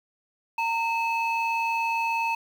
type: tone pair together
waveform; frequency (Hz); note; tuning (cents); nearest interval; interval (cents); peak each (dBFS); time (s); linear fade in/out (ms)
sine; 917 / 2596; A#5 / E7; -29 / -27; octave + tritone; 1802; -23 / -26; 0.58-2.35; 5
effects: tanh soft clip ceiling -20 dBFS + 8-bit